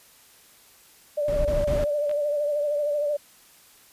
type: tone with vibrato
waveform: sine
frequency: 587.3 Hz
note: D5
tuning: in tune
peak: -22 dBFS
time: 1.17-3.17 s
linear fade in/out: 10 ms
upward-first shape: triangle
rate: 13 Hz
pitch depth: 51 cents each way
type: noise bursts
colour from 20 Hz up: brown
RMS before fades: -27 dBFS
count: 3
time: 1.28-1.842 s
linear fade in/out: 2 ms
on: 170 ms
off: 26 ms
type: clicks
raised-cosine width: 0.3 ms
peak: -26 dBFS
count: 2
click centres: 2.095 / 2.113 s
effects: white hiss -54 dBFS RMS until 3.92 s + resampled to 32000 Hz